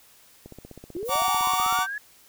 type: click train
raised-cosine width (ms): 2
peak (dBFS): -28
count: 22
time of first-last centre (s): 0.46-1.789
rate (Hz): 15.8
type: linear sweep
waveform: sine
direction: up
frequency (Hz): 320 to 1717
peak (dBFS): -29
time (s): 0.95-1.98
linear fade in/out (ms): 2
type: noise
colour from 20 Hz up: violet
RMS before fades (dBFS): -37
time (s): 1.04-1.8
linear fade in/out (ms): 50
type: chord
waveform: 45% pulse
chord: Gb augmented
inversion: none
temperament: just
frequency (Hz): 740 / 925 / 1156.2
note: Gb5 / Bb5 / D6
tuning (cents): 0 / -14 / -27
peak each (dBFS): -28 / -29 / -24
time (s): 1.08-1.87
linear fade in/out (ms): 50
effects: white hiss -55 dBFS RMS until 2.28 s

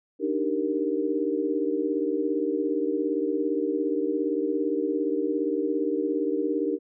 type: chord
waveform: sine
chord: Eb major seventh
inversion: third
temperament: equal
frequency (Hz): 293.7 / 311.1 / 392 / 466.2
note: D4 / Eb4 / G4 / Bb4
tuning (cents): 0 / 0 / 0 / 0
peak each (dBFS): -29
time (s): 0.19-6.79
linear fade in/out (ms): 50
effects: none

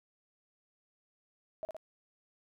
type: tone with echo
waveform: sine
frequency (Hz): 637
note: D#5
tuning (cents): +41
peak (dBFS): -35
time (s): 1.63-1.65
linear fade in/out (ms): 0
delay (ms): 58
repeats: 2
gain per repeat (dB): -3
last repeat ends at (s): 1.766
effects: none

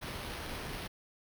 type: noise with sample-and-hold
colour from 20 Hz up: pink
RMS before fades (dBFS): -41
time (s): 0.01-0.88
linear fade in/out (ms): 20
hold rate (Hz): 7350
effects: none

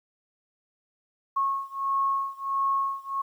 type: beating tone pair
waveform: sine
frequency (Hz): 1093 / 1094.5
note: C#6 / C#6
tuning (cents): -25 / -22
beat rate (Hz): 1.5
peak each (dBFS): -27 / -28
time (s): 1.36-3.22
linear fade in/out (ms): 10
effects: 10-bit

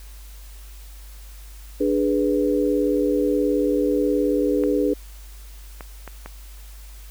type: chord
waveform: sine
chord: G# diminished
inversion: second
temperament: equal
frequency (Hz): 293.7 / 415.3 / 493.9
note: D4 / G#4 / B4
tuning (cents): 0 / 0 / 0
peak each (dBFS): -21 / -22 / -23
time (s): 1.8-4.94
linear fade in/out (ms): 10
type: clicks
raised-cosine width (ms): 0.5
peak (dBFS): -20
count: 4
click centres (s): 4.637 / 5.808 / 6.077 / 6.26
effects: added 50 Hz sine -38 dBFS peak until 7.1 s + white hiss -49 dBFS RMS until 7.1 s

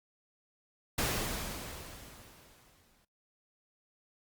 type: noise with exponential decay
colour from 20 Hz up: pink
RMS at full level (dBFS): -30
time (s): 0.98-3.05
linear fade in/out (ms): 5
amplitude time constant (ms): 450
effects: noise-tail reverb RT60 0.3 s tail -26 dB re dry + Opus 48 kbps

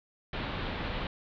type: low-pass noise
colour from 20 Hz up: pink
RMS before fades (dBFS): -35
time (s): 0.33-1.07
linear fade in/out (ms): 2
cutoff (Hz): 4000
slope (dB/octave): 48
effects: none

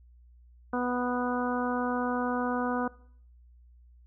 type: harmonic tone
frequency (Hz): 246.9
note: B3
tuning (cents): 0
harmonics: 1 / 2 / 3 / 4 / 5 / 6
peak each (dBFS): -30 / -33 / -35 / -36 / -37 / -38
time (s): 0.73-2.88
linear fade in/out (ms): 5
effects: noise-tail reverb RT60 0.6 s tail -21 dB re dry + added 60 Hz sine -53 dBFS peak until 4.06 s

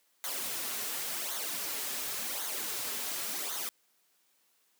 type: noise with flanger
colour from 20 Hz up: white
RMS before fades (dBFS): -36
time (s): 0.24-3.69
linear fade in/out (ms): 0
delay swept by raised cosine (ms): 0.38 to 6.18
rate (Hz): 0.91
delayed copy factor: -0.7
effects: white hiss -71 dBFS RMS until 4.79 s + high-pass 200 Hz 12 dB/octave

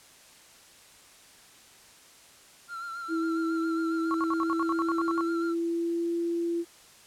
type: tone with vibrato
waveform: triangle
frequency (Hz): 1369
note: F6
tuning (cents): -35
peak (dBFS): -33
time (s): 2.68-5.55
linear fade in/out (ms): 50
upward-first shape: sine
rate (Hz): 7.3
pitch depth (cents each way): 43
type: tone with pitch glide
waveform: sine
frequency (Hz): 327.1 to 339.6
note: E4 to F4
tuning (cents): -13 to -48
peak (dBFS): -26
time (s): 3.08-6.65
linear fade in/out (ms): 50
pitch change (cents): +65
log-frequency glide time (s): 4.2-6.14
type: tone bursts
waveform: sine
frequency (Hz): 1108.7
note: C#6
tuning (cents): 0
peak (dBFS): -27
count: 12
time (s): 4.11-5.209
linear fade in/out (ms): 0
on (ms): 32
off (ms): 65
effects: white hiss -54 dBFS RMS until 7.06 s + low-pass 10000 Hz 12 dB/octave

